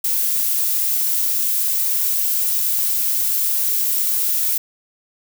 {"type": "noise", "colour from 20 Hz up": "violet", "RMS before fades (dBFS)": -19, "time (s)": [0.04, 4.58], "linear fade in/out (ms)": 5, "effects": []}